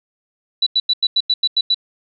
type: tone bursts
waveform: sine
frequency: 3951 Hz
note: B7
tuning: in tune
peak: -12 dBFS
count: 9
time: 0.62-1.745 s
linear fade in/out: 5 ms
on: 45 ms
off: 90 ms
effects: none